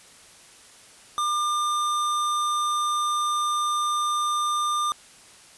square tone, 1200 Hz, D6, 37 cents sharp, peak -23 dBFS, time 1.18-4.92 s, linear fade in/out 0 ms, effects white hiss -50 dBFS RMS until 5.57 s + resampled to 24000 Hz

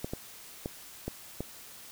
clicks, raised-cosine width 2 ms, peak -20 dBFS, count 5, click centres 0.045 / 0.135 / 0.659 / 1.08 / 1.406 s, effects white hiss -49 dBFS RMS until 1.91 s

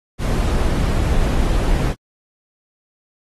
brown noise, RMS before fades -17 dBFS, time 0.18-1.95 s, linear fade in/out 50 ms, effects AAC 32 kbps

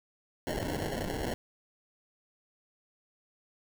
violet noise with sample-and-hold, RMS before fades -34 dBFS, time 0.47-1.34 s, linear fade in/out 0 ms, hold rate 1225 Hz, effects none

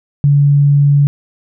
sine tone, 143 Hz, D3, 46 cents flat, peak -6 dBFS, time 0.24-1.07 s, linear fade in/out 0 ms, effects none

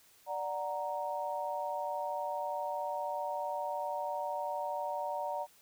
sine chord, D augmented, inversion none, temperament equal, 587.3 / 740 / 932.3 Hz, D5 / F#5 / A#5, 0 / 0 / 0 cents, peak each -38 / -39 / -37 dBFS, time 0.26-5.47 s, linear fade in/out 50 ms, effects white hiss -63 dBFS RMS until 5.61 s

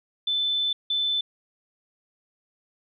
sine tone pair in turn, 3520 / 3520 Hz, A7 / A7, 0 / 0 cents, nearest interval unison, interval 0 cents, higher neither, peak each -22 dBFS, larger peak neither, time 0.27-0.73 / 0.9-1.21 s, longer first, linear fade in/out 5 ms, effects none

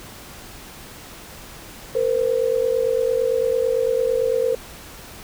sine tone pair together, 462.1 / 511 Hz, A#4 / C5, -15 / -41 cents, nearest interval major second, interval 174 cents, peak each -20 dBFS, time 1.95-4.55 s, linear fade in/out 5 ms, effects pink hiss -40 dBFS RMS until 5.23 s

